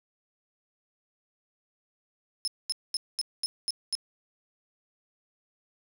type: tone bursts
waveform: 35% pulse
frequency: 5200 Hz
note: E8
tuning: 24 cents flat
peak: -24 dBFS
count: 7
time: 2.45-3.952 s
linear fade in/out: 0 ms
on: 26 ms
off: 220 ms
effects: none